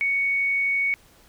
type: tone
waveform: sine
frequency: 2227 Hz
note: C#7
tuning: 7 cents sharp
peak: -20 dBFS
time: 0.01-0.94 s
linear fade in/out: 0 ms
effects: pink hiss -55 dBFS RMS until 1.28 s